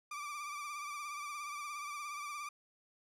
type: tone with vibrato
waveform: 30% pulse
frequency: 1174.7 Hz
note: D6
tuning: in tune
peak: -38 dBFS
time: 0.11-2.49 s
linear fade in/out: 5 ms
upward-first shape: triangle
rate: 17 Hz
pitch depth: 58 cents each way
effects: low-pass 12000 Hz 12 dB/octave